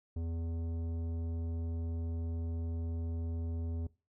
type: tone with tanh clipping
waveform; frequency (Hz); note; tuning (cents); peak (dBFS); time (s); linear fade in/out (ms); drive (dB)
sine; 83; E2; +12; -36; 0.16-3.87; 5; 13
effects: noise-tail reverb RT60 0.3 s tail -21 dB re dry